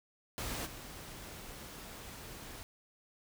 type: noise with level steps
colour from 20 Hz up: pink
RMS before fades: -39 / -48 dBFS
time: 0.38-2.63 s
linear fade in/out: 0 ms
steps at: 0.65 s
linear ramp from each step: 20 ms
effects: none